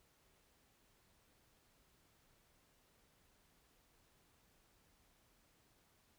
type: silence
effects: pink hiss -73 dBFS RMS until 6.18 s